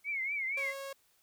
sine tone with vibrato, 2200 Hz, C#7, 14 cents flat, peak -32 dBFS, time 0.04-0.74 s, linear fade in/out 50 ms, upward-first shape triangle, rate 4.2 Hz, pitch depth 130 cents each way
sawtooth tone, 548 Hz, C#5, 20 cents flat, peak -36 dBFS, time 0.57-0.93 s, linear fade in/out 5 ms
effects white hiss -70 dBFS RMS until 1.22 s

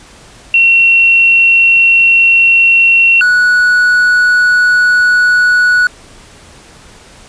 sine / triangle tone pair in turn, 2725 / 1470.4 Hz, F7 / F#6, -43 / -11 cents, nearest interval major seventh, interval 1068 cents, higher first, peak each -4 dBFS, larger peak neither, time 0.54-3.21 / 3.21-5.87 s, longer first, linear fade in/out 2 ms, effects pink hiss -38 dBFS RMS until 7.28 s + resampled to 22050 Hz

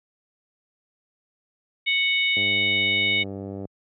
harmonic tone, 740 Hz, F#5, in tune, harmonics 3 / 4 / 5, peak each -21 / -27 / -26 dBFS, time 1.86-3.24 s, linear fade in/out 20 ms
click train, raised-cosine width 2 ms, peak -21 dBFS, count 127, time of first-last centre 2.37-3.653 s, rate 98.2 Hz
effects high-pass 80 Hz 12 dB/octave

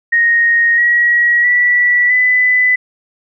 sine tone with pitch steps, 1866 / 1909.6 / 1954.3 / 1999.9 Hz, A#6 / A#6 / B6 / B6, +1 / +41 / -19 / +21 cents, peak -8 dBFS, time 0.12-2.76 s, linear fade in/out 10 ms, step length 660 ms, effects none

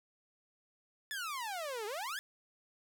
sawtooth exponential two-way sweep, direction down then up, 1768 to 402.4 to 1768 Hz, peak -34 dBFS, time 1.11-2.19 s, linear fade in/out 0 ms, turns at 1.86 s, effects none

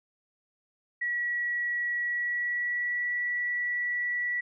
sine tone with pitch glide, 1928 to 1948.2 Hz, B6 to B6, -42 to -24 cents, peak -27 dBFS, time 1.01-4.41 s, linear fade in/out 10 ms, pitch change +18 cents, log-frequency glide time 2.01-3.11 s, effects none

